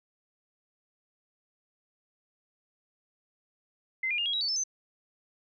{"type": "tone with pitch steps", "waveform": "sine", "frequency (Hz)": [2068, 2417, 2825, 3302, 3859, 4510, 5272, 6161], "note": ["C7", "D7", "F7", "G#7", "B7", "C#8", "E8", "G8"], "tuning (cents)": [-21, 49, 19, -11, -41, 29, -1, -31], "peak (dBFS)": -27, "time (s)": [4.03, 4.638], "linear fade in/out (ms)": 5, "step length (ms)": 76, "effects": []}